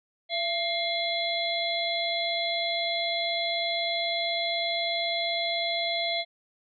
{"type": "harmonic tone with a mistuned harmonic", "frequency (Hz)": 677, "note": "E5", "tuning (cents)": 46, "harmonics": [1, 3, 5, 6], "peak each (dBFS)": [-30, -32, -32, -32], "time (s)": [0.29, 6.25], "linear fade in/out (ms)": 50, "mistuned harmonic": 3, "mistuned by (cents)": 72, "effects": []}